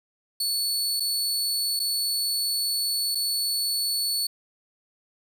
sawtooth tone with dropouts, 4435 Hz, C#8, in tune, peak -21 dBFS, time 0.4-4.27 s, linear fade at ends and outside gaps 5 ms, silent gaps 0.999-1.003 / 1.794-1.799 / 3.149-3.153 s, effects none

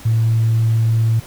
sine tone, 112.9 Hz, A2, 45 cents sharp, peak -11 dBFS, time 0.05-1.2 s, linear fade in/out 10 ms, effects tanh soft clip ceiling -8 dBFS + pink hiss -39 dBFS RMS until 1.26 s

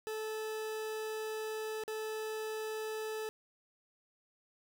40% pulse tone with dropouts, 435.4 Hz, A4, 18 cents flat, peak -36 dBFS, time 0.07-3.29 s, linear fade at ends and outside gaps 0 ms, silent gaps 1.837-1.879 s, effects none

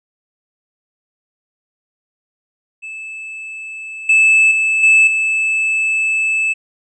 triangle tone with level steps, 2620 Hz, E7, 11 cents flat, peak -25 / -6 / -11 / -5 / -12 dBFS, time 2.82-6.54 s, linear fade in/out 20 ms, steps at 4.09 / 4.51 / 4.83 / 5.07 s, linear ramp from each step 5 ms, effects resampled to 24000 Hz

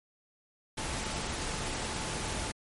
sine tone in noise, 871 Hz, A5, 18 cents flat, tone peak -46 dBFS, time 0.77-2.52 s, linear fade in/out 10 ms, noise pink, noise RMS -35 dBFS, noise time 0.77-2.52 s, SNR -14 dB, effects MP3 48 kbps

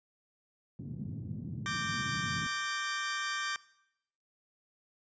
white band-pass noise, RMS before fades -40 dBFS, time 0.79-2.47 s, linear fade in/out 2 ms, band 100 to 200 Hz, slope 24 dB/octave
sawtooth chord, G minor, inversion second, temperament equal with one note detuned, 1174.7 / 1568 / 1830.5 Hz, D6 / G6 / Bb6, 0 / 0 / -32 cents, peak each -33 / -33 / -36 dBFS, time 1.66-3.56 s, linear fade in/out 0 ms
effects noise-tail reverb RT60 0.8 s tail -20 dB re dry + resampled to 16000 Hz

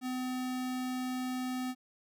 square tone, 254.3 Hz, C4, 49 cents flat, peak -34 dBFS, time 0.01-1.75 s, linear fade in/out 50 ms, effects none

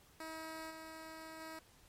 10% pulse tone with level steps, 319.7 Hz, D#4, 47 cents sharp, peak -36 / -40 / -38 dBFS, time 0.2-1.59 s, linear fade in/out 2 ms, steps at 0.7 / 1.4 s, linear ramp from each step 10 ms, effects pink hiss -65 dBFS RMS until 1.88 s + MP3 64 kbps

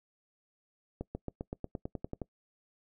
accelerating click train, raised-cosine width 2 ms, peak -23 dBFS, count 12, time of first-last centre 1.01-2.217 s, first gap 140 ms, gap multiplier 0.95, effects noise-tail reverb RT60 0.1 s tail -23 dB re dry

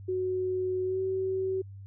sine tone with pitch glide, 370 to 379.1 Hz, F#4 to F#4, 0 to +42 cents, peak -27 dBFS, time 0.08-1.62 s, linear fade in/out 10 ms, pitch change +42 cents, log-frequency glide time 0.84-1 s, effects added 98 Hz sine -42 dBFS peak until 1.86 s

